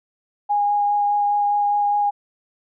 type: tone with vibrato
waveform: sine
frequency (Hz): 821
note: G#5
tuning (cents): -20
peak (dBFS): -16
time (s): 0.49-2.11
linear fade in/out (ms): 20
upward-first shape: sine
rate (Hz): 4.9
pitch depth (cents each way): 9
effects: none